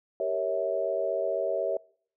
sine chord, G diminished seventh, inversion none, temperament equal with one note detuned, 392 / 466.2 / 554.4 / 650.2 Hz, G4 / Bb4 / Db5 / Fb5, 0 / 0 / 0 / -24 cents, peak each -34 / -34 / -30 / -30 dBFS, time 0.2-1.77 s, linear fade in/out 2 ms, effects noise-tail reverb RT60 0.6 s tail -25 dB re dry

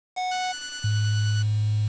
square tone, 736 Hz, F#5, 9 cents flat, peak -26 dBFS, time 0.16-0.53 s, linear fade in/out 20 ms
15% pulse tone with tremolo, 1480 Hz, F#6, in tune, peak -25 dBFS, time 0.31-1.43 s, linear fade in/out 10 ms, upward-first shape sine, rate 9.5 Hz, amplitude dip 30%
sine tone with vibrato, 106.2 Hz, G#2, 39 cents sharp, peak -20 dBFS, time 0.84-1.88 s, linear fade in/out 5 ms, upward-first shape sine, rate 18 Hz, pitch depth 12 cents each way
effects resampled to 16000 Hz + 7-bit

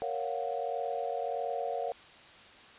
sine chord, Gb major seventh, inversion first, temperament equal, 466.2 / 554.4 / 698.5 / 740 Hz, Bb4 / Db5 / F5 / Gb5, 0 / 0 / 0 / 0 cents, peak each -37 / -37 / -36 / -38 dBFS, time 0.02-1.92 s, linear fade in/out 0 ms, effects white hiss -53 dBFS RMS until 2.78 s + resampled to 8000 Hz

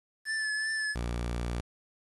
square tone with vibrato, 1740 Hz, A6, 20 cents flat, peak -30 dBFS, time 0.25-0.96 s, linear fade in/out 50 ms, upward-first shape triangle, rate 2.7 Hz, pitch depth 32 cents each way
sawtooth tone, 59.3 Hz, A#1, 30 cents sharp, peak -27 dBFS, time 0.95-1.61 s, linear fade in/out 10 ms
effects resampled to 24000 Hz + 9-bit

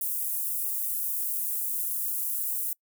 pink high-pass noise, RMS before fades -30 dBFS, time 0.01-2.73 s, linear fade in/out 2 ms, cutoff 11000 Hz, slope 24 dB/octave, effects noise-tail reverb RT60 0.1 s tail -26 dB re dry

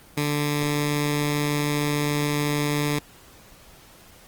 10% pulse tone with notch filter, 146.83 Hz, D3, in tune, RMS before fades -24 dBFS, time 0.17-2.99 s, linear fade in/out 5 ms, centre 670 Hz, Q 1.1, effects pink hiss -50 dBFS RMS until 4.27 s + Opus 24 kbps

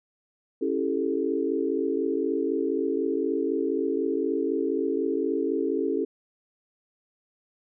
sine chord, A dominant seventh, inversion first, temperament just, 275 / 330 / 396 / 440 Hz, C#4 / E4 / G4 / A4, -14 / +2 / +18 / 0 cents, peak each -29 dBFS, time 0.61-6.05 s, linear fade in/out 10 ms, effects none

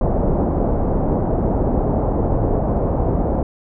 pink low-pass noise, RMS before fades -18 dBFS, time 0.01-3.43 s, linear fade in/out 2 ms, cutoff 780 Hz, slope 24 dB/octave, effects none

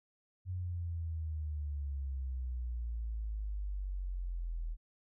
sine exponential sweep, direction down, 92.5 to 40.02 Hz, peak -35 dBFS, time 0.45-4.77 s, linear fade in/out 50 ms, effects none

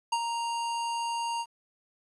square tone with ADSR envelope, 932.3 Hz, A#5, in tune, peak -24 dBFS, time 0.12-1.46 s, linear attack 8 ms, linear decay 54 ms, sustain -6 dB, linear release 55 ms, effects resampled to 24000 Hz + 10-bit

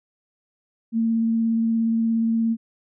sine tone with vibrato, 227 Hz, A#3, 46 cents flat, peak -18 dBFS, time 0.92-2.57 s, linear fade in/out 50 ms, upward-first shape sine, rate 17 Hz, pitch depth 11 cents each way, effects none

